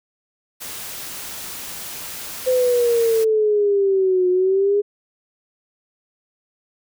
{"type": "noise", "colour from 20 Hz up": "white", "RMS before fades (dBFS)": -32, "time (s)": [0.6, 3.25], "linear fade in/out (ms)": 20}
{"type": "exponential two-way sweep", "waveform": "sine", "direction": "down then up", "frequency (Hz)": [515, 361.1, 413.8], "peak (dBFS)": -14, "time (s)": [2.46, 4.82], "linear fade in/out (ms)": 20, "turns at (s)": 4.29}
{"effects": []}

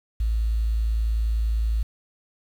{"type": "tone with quantisation", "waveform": "sine", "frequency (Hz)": 55.3, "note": "A1", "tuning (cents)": 9, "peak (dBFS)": -20, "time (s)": [0.2, 1.83], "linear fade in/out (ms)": 5, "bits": 8, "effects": []}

